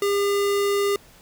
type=tone; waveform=square; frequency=403 Hz; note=G4; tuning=48 cents sharp; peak=-20 dBFS; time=0.02-0.96 s; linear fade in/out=2 ms; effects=pink hiss -51 dBFS RMS until 1.21 s